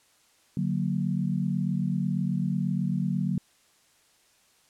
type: chord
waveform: sine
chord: D augmented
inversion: none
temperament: equal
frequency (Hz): 146.83 / 185 / 233.1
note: D3 / F#3 / A#3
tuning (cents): 0 / 0 / 0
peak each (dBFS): -29 / -27 / -32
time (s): 0.57-3.38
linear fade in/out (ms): 2
effects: white hiss -63 dBFS RMS until 4.69 s + low-pass 10000 Hz 12 dB/octave